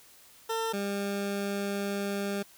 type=tone pair in turn; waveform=20% pulse; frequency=450.8 / 200.3 Hz; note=A4 / G3; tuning=+42 / +38 cents; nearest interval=octave + major second; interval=1404 cents; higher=first; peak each=-24 / -25 dBFS; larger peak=first; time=0.49-0.73 / 0.73-2.43 s; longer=second; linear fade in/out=10 ms; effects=white hiss -56 dBFS RMS until 2.57 s